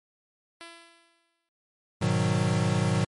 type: tone with exponential decay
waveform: 5% pulse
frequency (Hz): 336.3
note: E4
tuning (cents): +35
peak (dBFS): -29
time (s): 0.61-1.49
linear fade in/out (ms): 0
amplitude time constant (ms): 190
type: chord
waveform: square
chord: G# minor seventh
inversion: none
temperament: equal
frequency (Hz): 103.83 / 123.47 / 155.56 / 185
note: G#2 / B2 / D#3 / F#3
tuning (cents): 0 / 0 / 0 / 0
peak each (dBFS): -29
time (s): 2.01-3.05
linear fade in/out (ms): 10
effects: MP3 48 kbps